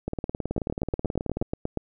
two click trains, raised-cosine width 2 ms, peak -15 / -13 dBFS, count 26 / 11, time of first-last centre 0.08-1.424 / 0.58-1.773 s, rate 18.6 / 8.38 Hz, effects none

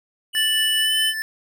square tone with pitch glide, 2960 to 3029 Hz, F#7 to F#7, 0 to +40 cents, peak -19 dBFS, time 0.33-1.14 s, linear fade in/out 50 ms, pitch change +40 cents, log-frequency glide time 0.8-0.94 s
square tone with tremolo, 1760 Hz, A6, in tune, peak -23 dBFS, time 0.35-1.22 s, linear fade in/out 0 ms, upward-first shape sine, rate 4.8 Hz, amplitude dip 40%
effects none

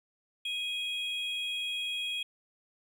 triangle tone pair together, 2500 / 3292 Hz, D#7 / G#7, +8 / -16 cents, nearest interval perfect fourth, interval 476 cents, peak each -35 / -32 dBFS, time 0.45-2.23 s, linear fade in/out 5 ms, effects none

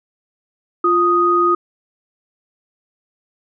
sine tone pair together, 348.8 / 1244.5 Hz, F4 / D#6, -2 / 0 cents, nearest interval octave + minor seventh, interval 2202 cents, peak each -16 / -13 dBFS, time 0.84-1.55 s, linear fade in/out 5 ms, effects none

